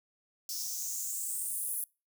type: noise with high-pass filter sweep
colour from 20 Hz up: blue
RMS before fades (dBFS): -36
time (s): 0.49-1.84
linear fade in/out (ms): 2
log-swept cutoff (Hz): 5200 to 11000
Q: 4.8
effects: noise-tail reverb RT60 0.3 s tail -26 dB re dry